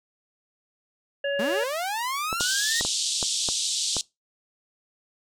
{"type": "harmonic tone", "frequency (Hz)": 562, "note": "C#5", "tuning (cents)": 24, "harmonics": [1, 3, 5], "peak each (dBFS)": [-25, -30, -34], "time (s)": [1.24, 1.64], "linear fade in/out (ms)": 5}
{"type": "linear sweep", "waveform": "sawtooth", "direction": "up", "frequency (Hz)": [192, 1900], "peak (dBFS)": -23, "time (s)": [1.39, 2.81], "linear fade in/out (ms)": 5}
{"type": "clicks", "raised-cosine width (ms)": 1, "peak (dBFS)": -16, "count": 7, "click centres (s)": [2.328, 2.408, 2.81, 2.85, 3.228, 3.488, 3.967]}
{"type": "band-pass noise", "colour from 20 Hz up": "pink", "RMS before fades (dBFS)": -27, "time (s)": [2.4, 4.01], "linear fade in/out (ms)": 0, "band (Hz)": [3300, 8700], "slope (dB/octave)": 48}
{"effects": ["noise-tail reverb RT60 0.2 s tail -22 dB re dry"]}